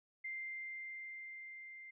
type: tone with level ramp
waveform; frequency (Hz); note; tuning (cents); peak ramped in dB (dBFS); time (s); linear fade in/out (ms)
sine; 2093; C7; 0; -40 to -50; 0.24-1.91; 10
effects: none